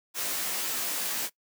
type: noise with comb filter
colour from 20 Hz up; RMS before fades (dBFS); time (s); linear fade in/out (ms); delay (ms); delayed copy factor
white; -31; 0.14-1.3; 50; 16; +1
effects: noise-tail reverb RT60 0.1 s tail -20 dB re dry + high-pass 200 Hz 12 dB/octave